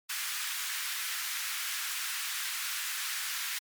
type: high-pass noise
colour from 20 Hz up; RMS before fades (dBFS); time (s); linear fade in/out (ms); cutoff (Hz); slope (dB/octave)
pink; -35; 0.09-3.59; 10; 1400; 24
effects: MP3 96 kbps